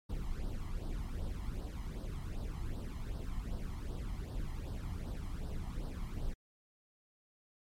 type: noise with flanger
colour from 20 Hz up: brown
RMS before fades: -39 dBFS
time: 0.09-6.34 s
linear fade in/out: 10 ms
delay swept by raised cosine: 0.21 to 1 ms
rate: 2.6 Hz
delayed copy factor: +0.75
effects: MP3 64 kbps